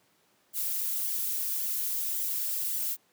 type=noise with flanger; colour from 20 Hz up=violet; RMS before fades=-31 dBFS; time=0.53-2.97 s; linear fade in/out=50 ms; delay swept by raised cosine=0.74 to 5.24 ms; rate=1.8 Hz; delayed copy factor=-0.75; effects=pink hiss -67 dBFS RMS until 3.12 s + high-pass 200 Hz 12 dB/octave